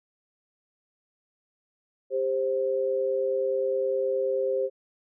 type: tone pair together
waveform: sine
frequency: 396.5 / 526 Hz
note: G4 / C5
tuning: +20 / +9 cents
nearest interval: perfect fourth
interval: 489 cents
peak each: -28 / -25 dBFS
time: 2.1-4.7 s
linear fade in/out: 50 ms
effects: none